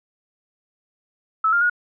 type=tone with pitch steps; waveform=sine; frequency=1304 / 1400 / 1444 Hz; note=E6 / F6 / F#6; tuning=-19 / +4 / -43 cents; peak=-15 dBFS; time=1.44-1.698 s; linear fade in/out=5 ms; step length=86 ms; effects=none